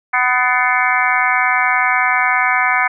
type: harmonic tone with a mistuned harmonic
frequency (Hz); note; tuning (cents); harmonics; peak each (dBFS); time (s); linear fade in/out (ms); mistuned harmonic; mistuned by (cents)
250.1; B3; +22; 3 / 4 / 5 / 6 / 7 / 8 / 9; -20 / -20 / -20 / -20 / -20 / -20 / -20; 0.13-2.88; 10; 8; +79
effects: none